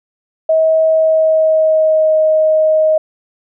sine tone with pitch glide, 639 to 626.2 Hz, D#5 to D#5, +46 to +11 cents, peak -8 dBFS, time 0.49-2.98 s, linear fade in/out 5 ms, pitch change -35 cents, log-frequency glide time 0.86-2.17 s, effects none

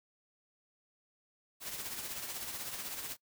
white noise with tremolo, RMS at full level -39 dBFS, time 1.6-3.17 s, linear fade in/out 50 ms, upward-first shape triangle, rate 16 Hz, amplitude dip 55%, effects noise-tail reverb RT60 0.1 s tail -22 dB re dry

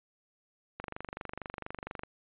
click train, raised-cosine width 0.5 ms, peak -23 dBFS, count 31, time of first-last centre 0.8-2.035 s, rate 24.3 Hz, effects resampled to 8000 Hz

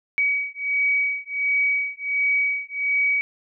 sine beating tone pair, 2266 / 2267.4 Hz, C#7 / C#7, +37 / +39 cents, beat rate 1.4 Hz, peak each -23 dBFS, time 0.18-3.21 s, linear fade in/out 0 ms, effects none

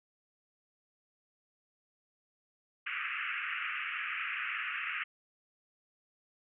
white band-pass noise, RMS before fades -37 dBFS, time 2.86-5.04 s, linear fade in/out 10 ms, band 1200 to 2800 Hz, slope 96 dB/octave, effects none

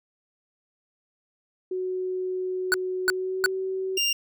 sine tone with pitch glide, 370 to 378.9 Hz, F#4 to F#4, 0 to +41 cents, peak -26 dBFS, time 1.71-3.98 s, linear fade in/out 5 ms, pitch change +41 cents, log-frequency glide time 3.08-3.5 s
square tone bursts, 1480 Hz, F#6, in tune, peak -18 dBFS, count 3, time 2.72-3.46 s, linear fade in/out 0 ms, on 20 ms, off 340 ms
25% pulse tone, 2794 Hz, F7, in tune, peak -18 dBFS, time 3.97-4.13 s, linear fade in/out 5 ms
effects none

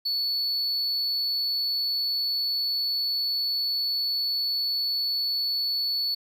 triangle tone, 4435 Hz, C#8, in tune, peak -23 dBFS, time 0.05-6.15 s, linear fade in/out 10 ms, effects 10-bit

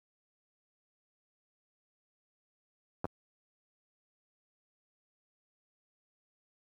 clicks, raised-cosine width 1 ms, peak -19 / -21 dBFS, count 2, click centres 3.044 / 3.054 s, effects high-pass 60 Hz 12 dB/octave + 10-bit

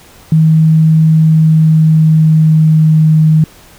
sine tone with pitch glide, 158.7 to 156.61 Hz, D#3 to D#3, +35 to +12 cents, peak -4 dBFS, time 0.32-3.44 s, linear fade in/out 2 ms, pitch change -23 cents, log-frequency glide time 1.07-3.14 s, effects pink hiss -40 dBFS RMS until 3.78 s

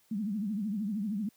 sine tone with vibrato, 207.7 Hz, G#3, in tune, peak -30 dBFS, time 0.11-1.29 s, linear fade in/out 5 ms, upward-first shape triangle, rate 13 Hz, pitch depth 180 cents each way, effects white hiss -67 dBFS RMS until 1.36 s + high-pass 80 Hz 12 dB/octave

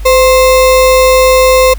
sine tone with sample-and-hold, 514 Hz, C5, 31 cents flat, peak -3 dBFS, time 0.05-1.74 s, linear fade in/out 10 ms, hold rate 1575 Hz, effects added 50 Hz sine -18 dBFS peak until 1.78 s + pink hiss -37 dBFS RMS until 1.78 s

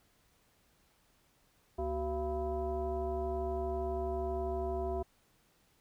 sine tone with frequency modulation, 376.6 Hz, F#4, 31 cents sharp, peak -32 dBFS, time 1.78-5.03 s, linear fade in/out 10 ms, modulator 306 Hz, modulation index 1.3, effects pink hiss -70 dBFS RMS until 5.8 s

